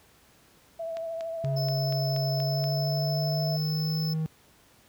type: tone with vibrato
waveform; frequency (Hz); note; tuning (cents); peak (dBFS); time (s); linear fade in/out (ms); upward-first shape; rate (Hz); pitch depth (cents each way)
sine; 659.3; E5; 0; -31; 0.79-3.57; 10; triangle; 13; 28
type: click train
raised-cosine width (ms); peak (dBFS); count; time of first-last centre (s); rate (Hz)
0.2; -25; 8; 0.97-2.641; 4.19
type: tone with pitch glide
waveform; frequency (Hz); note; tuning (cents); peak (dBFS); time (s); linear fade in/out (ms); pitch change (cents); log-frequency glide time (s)
triangle; 138.59 to 158.28; C#3 to D#3; 0 to +30; -24; 1.44-4.26; 0; +230; 2.27-4
type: tone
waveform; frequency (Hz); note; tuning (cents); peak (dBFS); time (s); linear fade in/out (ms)
square; 5260; E8; -5; -34; 1.56-4.14; 10
effects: pink hiss -59 dBFS RMS until 4.88 s + high-pass 60 Hz 12 dB/octave